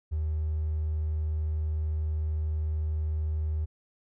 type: tone with hard clipping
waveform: triangle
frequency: 77.78 Hz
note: D#2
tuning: in tune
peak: -27 dBFS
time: 0.11-3.66 s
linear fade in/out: 20 ms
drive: 4 dB
effects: none